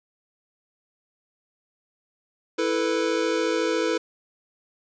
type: chord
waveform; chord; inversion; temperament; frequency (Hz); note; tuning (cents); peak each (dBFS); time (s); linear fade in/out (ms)
square; E suspended fourth; none; equal; 329.6 / 440 / 493.9; E4 / A4 / B4; 0 / 0 / 0; -27; 2.58-3.98; 10
effects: resampled to 16000 Hz + 9-bit